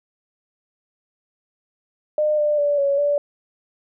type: tone with pitch steps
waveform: sine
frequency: 606 / 596 / 580 / 560 / 579 Hz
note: D#5 / D5 / D5 / C#5 / D5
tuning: -46 / +25 / -22 / +18 / -25 cents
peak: -16 dBFS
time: 2.18-3.18 s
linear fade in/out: 2 ms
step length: 200 ms
effects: none